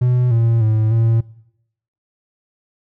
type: tone with pitch steps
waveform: triangle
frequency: 124.3 / 115.2 / 109.3 / 114 Hz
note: B2 / A#2 / A2 / A#2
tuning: +12 / -20 / -11 / -38 cents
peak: -10 dBFS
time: 0.01-1.21 s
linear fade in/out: 10 ms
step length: 300 ms
effects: noise-tail reverb RT60 0.8 s tail -21 dB re dry